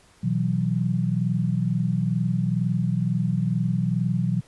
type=chord; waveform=sine; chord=B suspended fourth; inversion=none; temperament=equal with one note detuned; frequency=123.47 / 162.83 / 185 Hz; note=B2 / E3 / F#3; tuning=0 / -21 / 0 cents; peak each=-25 dBFS; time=0.23-4.41 s; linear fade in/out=10 ms; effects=pink hiss -56 dBFS RMS until 4.47 s + resampled to 24000 Hz